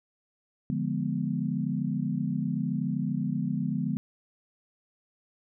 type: chord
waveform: sine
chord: D diminished seventh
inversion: none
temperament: equal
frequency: 146.83 / 174.61 / 207.7 / 246.9 Hz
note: D3 / F3 / Ab3 / Cb4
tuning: 0 / 0 / 0 / 0 cents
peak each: -32 dBFS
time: 0.7-3.97 s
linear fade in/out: 0 ms
effects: none